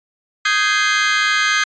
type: chord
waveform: sawtooth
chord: Ab major seventh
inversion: second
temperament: just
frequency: 1245.9 / 1557.4 / 1661.2 / 2077 Hz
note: Eb6 / G6 / Ab6 / C7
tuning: +2 / -12 / 0 / -13 cents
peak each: -16 dBFS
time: 0.45-1.64 s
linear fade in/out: 5 ms
effects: resampled to 16000 Hz